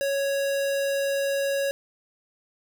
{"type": "tone", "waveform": "square", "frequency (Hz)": 554.4, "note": "C#5", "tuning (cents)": 0, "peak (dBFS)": -24, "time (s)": [0.01, 1.71], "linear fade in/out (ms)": 0, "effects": []}